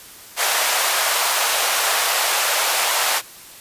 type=high-pass noise; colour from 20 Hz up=pink; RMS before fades=-19 dBFS; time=0.36-3.22 s; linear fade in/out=50 ms; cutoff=630 Hz; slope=24 dB/octave; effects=white hiss -41 dBFS RMS until 3.6 s + resampled to 32000 Hz